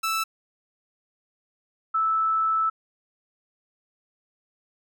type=tone pair in turn; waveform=sawtooth / sine; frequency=1318.5 / 1313 Hz; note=E6 / E6; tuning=0 / -7 cents; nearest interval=unison; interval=7 cents; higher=first; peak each=-20 dBFS; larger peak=neither; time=0.03-0.24 / 1.94-2.7 s; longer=second; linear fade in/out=10 ms; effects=none